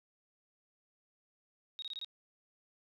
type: tone bursts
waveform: sine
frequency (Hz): 3765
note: A#7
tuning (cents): +16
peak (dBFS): -39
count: 5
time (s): 1.79-2.046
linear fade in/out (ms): 0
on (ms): 32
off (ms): 24
effects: none